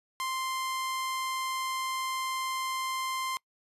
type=tone; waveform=sawtooth; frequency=1046.5 Hz; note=C6; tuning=in tune; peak=-27 dBFS; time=0.2-3.37 s; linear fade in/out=0 ms; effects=noise-tail reverb RT60 0.1 s tail -25 dB re dry + resampled to 32000 Hz